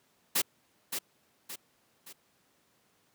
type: noise with echo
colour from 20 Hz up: white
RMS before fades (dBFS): -27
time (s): 0.35-0.42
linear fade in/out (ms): 10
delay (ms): 570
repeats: 3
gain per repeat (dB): -7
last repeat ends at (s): 2.13
effects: pink hiss -69 dBFS RMS until 3.14 s + high-pass 150 Hz 12 dB/octave

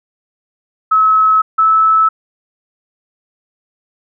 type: tone pair in turn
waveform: sine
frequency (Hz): 1290 / 1305.7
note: E6 / E6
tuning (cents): -38 / -17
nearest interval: unison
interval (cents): 21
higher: second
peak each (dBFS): -7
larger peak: neither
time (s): 0.91-1.42 / 1.58-2.09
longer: neither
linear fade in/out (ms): 10
effects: none

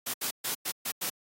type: noise bursts at uneven times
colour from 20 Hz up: white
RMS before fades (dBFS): -32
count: 6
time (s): 0.06-0.14 / 0.21-0.31 / 0.44-0.55 / 0.65-0.72 / 0.85-0.92 / 1.01-1.1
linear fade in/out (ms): 10
effects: high-pass 150 Hz 12 dB/octave + AAC 48 kbps

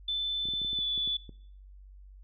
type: tone with pitch glide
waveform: sine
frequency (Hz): 3520 to 3464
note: A7 to A7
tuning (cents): 0 to -28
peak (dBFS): -28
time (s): 0.08-1.17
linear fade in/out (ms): 5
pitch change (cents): -28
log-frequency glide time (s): 0.74-0.83
type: clicks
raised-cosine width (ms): 3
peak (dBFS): -33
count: 10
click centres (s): 0.455 / 0.487 / 0.537 / 0.617 / 0.648 / 0.731 / 0.789 / 0.978 / 1.076 / 1.293
effects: noise-tail reverb RT60 0.6 s tail -20 dB re dry + added 48 Hz sine -48 dBFS peak until 2.23 s

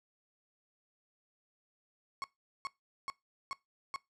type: tone bursts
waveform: 35% pulse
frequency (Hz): 1096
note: C#6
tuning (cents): -20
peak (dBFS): -34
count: 5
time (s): 2.22-3.96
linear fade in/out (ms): 0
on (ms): 20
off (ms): 410
effects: noise-tail reverb RT60 0.2 s tail -21 dB re dry + low-pass 7000 Hz 12 dB/octave

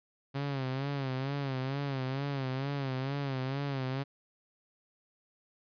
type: tone with vibrato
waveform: sawtooth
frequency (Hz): 135.8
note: C#3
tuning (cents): -35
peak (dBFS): -28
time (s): 0.34-4.04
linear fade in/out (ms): 20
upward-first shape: sine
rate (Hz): 2.2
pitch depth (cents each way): 83
effects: resampled to 11025 Hz

